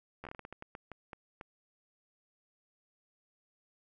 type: slowing click train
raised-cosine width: 0.5 ms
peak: -29 dBFS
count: 14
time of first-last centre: 0.24-1.412 s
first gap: 12 ms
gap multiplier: 1.3
effects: none